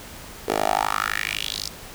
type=tone with high-pass filter sweep; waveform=10% pulse; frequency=51.9 Hz; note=G#1; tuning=in tune; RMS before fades=-25 dBFS; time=0.48-1.69 s; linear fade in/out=5 ms; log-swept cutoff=440 to 5200 Hz; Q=3.9; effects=pink hiss -40 dBFS RMS until 1.94 s